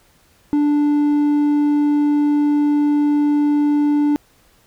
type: tone with hard clipping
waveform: sine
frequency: 293.3 Hz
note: D4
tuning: 2 cents flat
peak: -14 dBFS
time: 0.53-4.16 s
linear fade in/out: 0 ms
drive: 3 dB
effects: pink hiss -55 dBFS RMS until 4.66 s